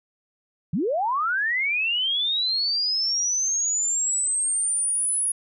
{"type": "linear sweep", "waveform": "sine", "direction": "up", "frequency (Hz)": [136.7, 10460], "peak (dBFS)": -21, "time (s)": [0.73, 5.32], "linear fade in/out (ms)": 5, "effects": []}